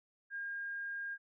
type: tone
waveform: sine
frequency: 1615 Hz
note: G#6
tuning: 49 cents flat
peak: -38 dBFS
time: 0.3-1.18 s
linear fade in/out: 50 ms
effects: none